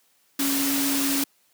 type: tone in noise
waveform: sine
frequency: 277.2 Hz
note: C#4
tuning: in tune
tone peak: -24 dBFS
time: 0.39-1.24 s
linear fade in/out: 5 ms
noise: white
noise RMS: -26 dBFS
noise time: 0.39-1.24 s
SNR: -1 dB
effects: white hiss -64 dBFS RMS until 1.53 s + high-pass 150 Hz 12 dB/octave